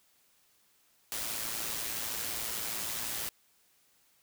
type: noise with amplitude modulation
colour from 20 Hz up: white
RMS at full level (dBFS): -34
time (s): 1.12-3.29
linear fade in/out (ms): 0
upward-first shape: sine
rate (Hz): 112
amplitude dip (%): 45
effects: white hiss -68 dBFS RMS until 4.22 s